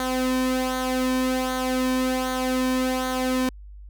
sawtooth tone with flanger, 256.8 Hz, C4, 32 cents flat, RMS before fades -24 dBFS, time 0-3.49 s, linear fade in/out 2 ms, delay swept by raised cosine 0.38 to 1.48 ms, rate 1.3 Hz, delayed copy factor -0.6, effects added 50 Hz sine -39 dBFS peak until 3.89 s

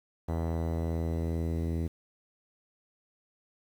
sawtooth tone with low-pass filter sweep, 82.41 Hz, E2, in tune, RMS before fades -31 dBFS, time 0.28-1.88 s, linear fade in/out 10 ms, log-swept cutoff 810 to 350 Hz, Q 1.3, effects 9-bit

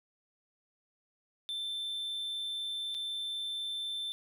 triangle tone with dropouts, 3548 Hz, A7, 14 cents sharp, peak -33 dBFS, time 1.49-4.12 s, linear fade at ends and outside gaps 0 ms, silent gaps 2.944-2.948 s, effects none

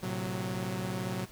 sawtooth chord, F# diminished, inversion first, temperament equal with one note detuned, 112.7 / 130.81 / 185 Hz, A2 / C3 / F#3, +42 / 0 / 0 cents, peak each -34 / -35 / -31 dBFS, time 0.02-1.26 s, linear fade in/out 20 ms, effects pink hiss -53 dBFS RMS until 1.31 s

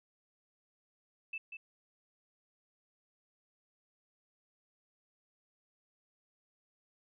sine tone with echo, 2637 Hz, E7, in tune, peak -37 dBFS, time 1.33-1.38 s, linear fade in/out 5 ms, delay 190 ms, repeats 1, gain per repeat -6 dB, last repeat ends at 1.57 s, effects none

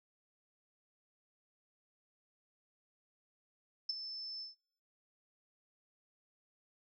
sine tone with ADSR envelope, 5274 Hz, E8, in tune, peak -30 dBFS, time 3.89-4.55 s, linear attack 6 ms, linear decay 20 ms, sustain -12 dB, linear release 140 ms, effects noise-tail reverb RT60 0.5 s tail -19 dB re dry

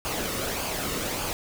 pink noise with flanger, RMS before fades -30 dBFS, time 0.05-1.33 s, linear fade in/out 0 ms, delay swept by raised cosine 0.52 to 1.24 ms, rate 1.7 Hz, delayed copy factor -0.5, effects none

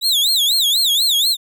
40% pulse tone with vibrato, 3729 Hz, A#7, in tune, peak -12 dBFS, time 0.01-1.37 s, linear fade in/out 50 ms, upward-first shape sine, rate 4.1 Hz, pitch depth 230 cents each way, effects none

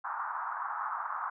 pink band-pass noise, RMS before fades -36 dBFS, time 0.04-1.3 s, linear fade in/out 10 ms, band 870 to 1400 Hz, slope 48 dB/octave, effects none

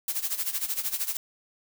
blue noise with tremolo, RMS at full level -27 dBFS, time 0.08-1.17 s, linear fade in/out 2 ms, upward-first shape sine, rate 13 Hz, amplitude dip 80%, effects none

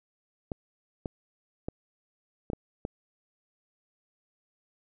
clicks, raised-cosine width 2 ms, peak -19 dBFS, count 6, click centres 0.518 / 1.058 / 1.685 / 2.501 / 2.533 / 2.851 s, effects none

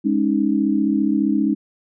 sine chord, Ab suspended fourth, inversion none, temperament equal with one note detuned, 207.7 / 276.2 / 311.1 Hz, Ab3 / Db4 / Eb4, 0 / -6 / 0 cents, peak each -20 dBFS, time 0.04-1.55 s, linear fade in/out 20 ms, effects none

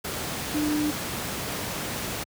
sine tone in noise, 300 Hz, D4, 37 cents sharp, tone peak -23 dBFS, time 0.54-0.91 s, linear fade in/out 10 ms, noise pink, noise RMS -31 dBFS, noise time 0.04-2.24 s, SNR +5 dB, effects high-pass 80 Hz 12 dB/octave

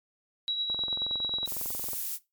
sine tone with tremolo, 3884 Hz, B7, 30 cents flat, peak -25 dBFS, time 0.48-1.46 s, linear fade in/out 0 ms, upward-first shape triangle, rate 9.5 Hz, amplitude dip 50%
click train, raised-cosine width 1 ms, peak -28 dBFS, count 28, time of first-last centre 0.7-1.933 s, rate 21.9 Hz
violet noise, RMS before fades -33 dBFS, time 1.45-2.19 s, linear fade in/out 50 ms
effects noise-tail reverb RT60 0.2 s tail -17 dB re dry + MP3 96 kbps

